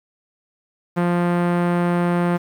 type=tone with low-pass filter; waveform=sawtooth; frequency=174.61 Hz; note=F3; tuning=in tune; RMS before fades=-19 dBFS; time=0.96-2.38 s; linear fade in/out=20 ms; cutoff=1600 Hz; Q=0.98; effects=8-bit